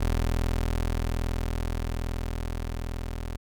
25% pulse tone with level ramp, 41.2 Hz, E1, in tune, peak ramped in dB -19 to -28 dBFS, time 0-3.37 s, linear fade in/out 10 ms, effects none

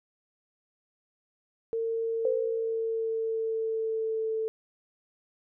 sine tone with pitch glide, 454.4 to 442.2 Hz, A#4 to A4, -44 to +9 cents, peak -27 dBFS, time 1.73-4.48 s, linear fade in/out 0 ms, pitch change -47 cents, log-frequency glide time 2.12-4.34 s
sine tone with exponential decay, 512 Hz, C5, 38 cents flat, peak -23 dBFS, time 2.25-3.04 s, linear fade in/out 2 ms, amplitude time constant 170 ms
effects none

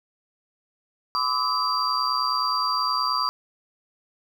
sine tone cluster, 1021 / 1151 / 1280 / 4731 Hz, C6 / D6 / D#6 / D8, -43 / -35 / +49 / +12 cents, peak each -27 / -27 / -28 / -26 dBFS, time 1.15-3.29 s, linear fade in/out 0 ms, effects 8-bit

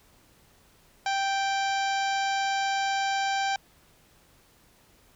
harmonic tone with a mistuned harmonic, 784 Hz, G5, in tune, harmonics 1 / 2 / 3 / 4 / 5 / 6 / 7 / 8 / 9, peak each -26 / -32 / -36 / -38 / -40 / -42 / -43 / -44 / -45 dBFS, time 1.06-3.56 s, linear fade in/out 2 ms, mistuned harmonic 8, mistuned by -71 cents, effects pink hiss -60 dBFS RMS until 5.15 s

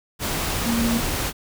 sine tone in noise, 231.7 Hz, A#3, 10 cents flat, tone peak -20 dBFS, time 0.64-1.02 s, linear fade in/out 50 ms, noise pink, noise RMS -25 dBFS, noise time 0.19-1.33 s, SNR +2 dB, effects none

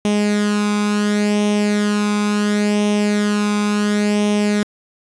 sawtooth tone with flanger, 207.7 Hz, G#3, in tune, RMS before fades -17 dBFS, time 0.05-4.63 s, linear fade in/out 0 ms, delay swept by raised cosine 0.33 to 0.83 ms, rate 0.71 Hz, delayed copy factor +0.6, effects resampled to 22050 Hz

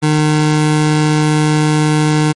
25% pulse tone, 152.6 Hz, D#3, 33 cents flat, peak -6 dBFS, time 0.02-2.33 s, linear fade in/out 20 ms, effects MP3 48 kbps

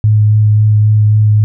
sine tone with vibrato, 106.5 Hz, G#2, 44 cents sharp, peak -5 dBFS, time 0.04-1.44 s, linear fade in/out 0 ms, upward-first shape sine, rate 3.7 Hz, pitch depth 12 cents each way, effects none

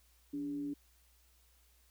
sine tone with frequency modulation, 287.3 Hz, D4, 38 cents flat, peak -36 dBFS, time 0.33-0.74 s, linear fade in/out 10 ms, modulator 120 Hz, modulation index 0.27, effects added 60 Hz sine -67 dBFS peak until 1.9 s + white hiss -70 dBFS RMS until 1.9 s

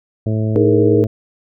harmonic tone, 109 Hz, A2, 16 cents flat, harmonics 1 / 2 / 3 / 4 / 5 / 6, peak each -16 / -22 / -26 / -28 / -30 / -32 dBFS, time 0.26-1.07 s, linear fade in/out 5 ms
sine chord, D# suspended fourth, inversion none, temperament equal with one note detuned, 311.1 / 412.9 / 466.2 Hz, D#4 / G#4 / A#4, 0 / -10 / 0 cents, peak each -15 dBFS, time 0.56-1.04 s, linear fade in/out 0 ms
effects none

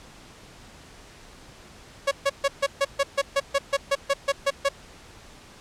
sawtooth tone bursts, 556 Hz, C#5, 5 cents sharp, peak -15 dBFS, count 15, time 2.07-4.69 s, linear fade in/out 10 ms, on 44 ms, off 140 ms, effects pink hiss -48 dBFS RMS until 5.6 s + low-pass 8000 Hz 12 dB/octave

